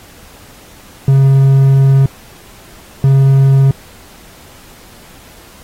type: tone bursts at uneven times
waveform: triangle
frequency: 135.9 Hz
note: C#3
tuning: 34 cents flat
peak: -3 dBFS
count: 2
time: 1.08-2.06 / 3.04-3.71 s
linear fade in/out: 2 ms
effects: pink hiss -40 dBFS RMS until 5.63 s + AAC 48 kbps